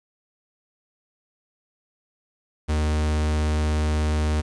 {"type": "tone", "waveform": "45% pulse", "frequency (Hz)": 76.4, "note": "D#2", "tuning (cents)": -31, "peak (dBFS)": -20, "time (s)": [2.68, 4.42], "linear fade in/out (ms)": 20, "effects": ["resampled to 22050 Hz", "9-bit"]}